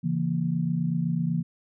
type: chord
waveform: sine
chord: A# diminished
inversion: first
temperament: just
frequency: 139.85 / 167.82 / 233.1 Hz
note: C#3 / E3 / A#3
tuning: +16 / +31 / 0 cents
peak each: -30 / -25 / -31 dBFS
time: 0.03-1.43 s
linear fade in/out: 20 ms
effects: none